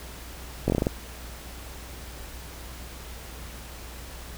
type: slowing click train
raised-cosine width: 2 ms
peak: -9 dBFS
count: 7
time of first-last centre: 0.68-0.869 s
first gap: 19 ms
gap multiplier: 1.2
effects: added 60 Hz sine -41 dBFS peak until 4.37 s + pink hiss -43 dBFS RMS until 4.37 s